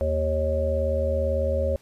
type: harmonic tone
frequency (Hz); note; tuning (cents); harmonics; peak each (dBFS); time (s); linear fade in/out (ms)
78; D#2; +5; 1 / 3 / 5 / 7 / 8; -25 / -35 / -35 / -24 / -33; 0.01-1.76; 0
effects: pink hiss -58 dBFS RMS until 1.81 s + resampled to 32000 Hz